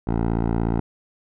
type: tone with low-pass filter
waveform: 10% pulse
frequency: 56.8 Hz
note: A#1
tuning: 44 cents flat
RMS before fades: -22 dBFS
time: 0.07-0.8 s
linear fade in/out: 5 ms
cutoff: 900 Hz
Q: 0.8
effects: none